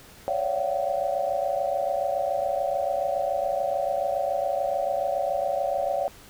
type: tone cluster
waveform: sine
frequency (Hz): 552 / 579 / 687 / 758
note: C#5 / D5 / F5 / F#5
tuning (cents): -7 / -25 / -29 / +42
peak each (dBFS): -29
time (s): 0.28-6.08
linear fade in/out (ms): 0
effects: pink hiss -49 dBFS RMS until 6.29 s